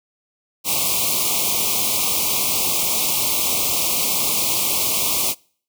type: band-stop noise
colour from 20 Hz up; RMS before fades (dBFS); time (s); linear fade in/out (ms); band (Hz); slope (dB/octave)
white; -20; 0.64-5.35; 50; 1200 to 2200; 96
effects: noise-tail reverb RT60 0.5 s tail -26 dB re dry + high-pass 80 Hz 12 dB/octave